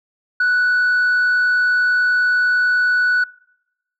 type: tone with frequency modulation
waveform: sine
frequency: 1480 Hz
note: F#6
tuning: in tune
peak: -11 dBFS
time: 0.4-3.24 s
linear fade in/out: 5 ms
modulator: 49.2 Hz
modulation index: 0.27
effects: noise-tail reverb RT60 0.9 s tail -26 dB re dry + tanh soft clip ceiling -12 dBFS